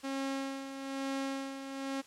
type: tone with tremolo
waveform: sawtooth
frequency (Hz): 271.3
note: C#4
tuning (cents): -37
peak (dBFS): -29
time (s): 0.03-2.02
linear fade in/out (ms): 20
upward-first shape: sine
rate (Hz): 1.1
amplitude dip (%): 60
effects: white hiss -57 dBFS RMS until 2.06 s + low-pass 8000 Hz 12 dB/octave